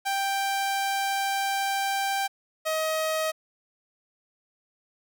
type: tone pair in turn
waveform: sawtooth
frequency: 786 / 631.9 Hz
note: G5 / D#5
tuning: +4 / +27 cents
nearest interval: major third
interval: 377 cents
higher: first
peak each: -21 dBFS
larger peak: neither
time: 0.05-2.28 / 2.65-3.32 s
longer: first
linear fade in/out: 20 ms
effects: none